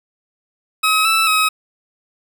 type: tone with pitch steps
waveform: 20% pulse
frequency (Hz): 1275 / 1318 / 1272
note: D#6 / E6 / D#6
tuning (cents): +42 / -1 / +38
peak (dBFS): -8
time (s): 0.83-1.49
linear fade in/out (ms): 10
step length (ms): 220
effects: none